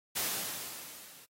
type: noise with level ramp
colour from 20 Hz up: white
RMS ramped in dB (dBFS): -31 to -55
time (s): 0.15-1.26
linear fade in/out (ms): 20
effects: high-pass 100 Hz 12 dB/octave + AAC 48 kbps